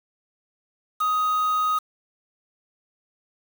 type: tone with quantisation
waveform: triangle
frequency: 1252 Hz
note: D#6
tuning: 10 cents sharp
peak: -18 dBFS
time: 1-1.79 s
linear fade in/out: 10 ms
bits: 6
effects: none